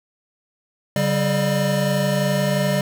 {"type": "tone cluster", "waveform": "square", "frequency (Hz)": [141.5, 193, 602], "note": ["C#3", "G3", "D5"], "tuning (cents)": [36, -27, 43], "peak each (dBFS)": -23, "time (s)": [0.96, 2.81], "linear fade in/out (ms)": 2, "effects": []}